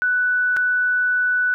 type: tone with dropouts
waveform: sine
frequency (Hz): 1487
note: F#6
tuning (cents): +8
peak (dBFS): -16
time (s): 0.02-1.54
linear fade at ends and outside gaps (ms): 0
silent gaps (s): 0.565-0.569
effects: none